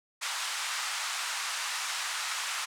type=band-pass noise; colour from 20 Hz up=pink; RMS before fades=-34 dBFS; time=0.21-2.66 s; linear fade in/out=20 ms; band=1000 to 9200 Hz; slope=24 dB/octave; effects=none